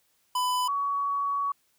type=tone pair in turn; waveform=square / sine; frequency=999 / 1126.5 Hz; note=B5 / C#6; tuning=+20 / +28 cents; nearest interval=major second; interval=208 cents; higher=second; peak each=-25 dBFS; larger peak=neither; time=0.35-0.68 / 0.68-1.52 s; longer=second; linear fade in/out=5 ms; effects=white hiss -69 dBFS RMS until 1.78 s